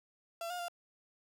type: tone with pitch steps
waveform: 35% pulse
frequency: 675 / 713 / 696 Hz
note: E5 / F5 / F5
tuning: +41 / +36 / -6 cents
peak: -36 dBFS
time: 0.41-0.683 s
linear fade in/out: 2 ms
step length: 91 ms
effects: none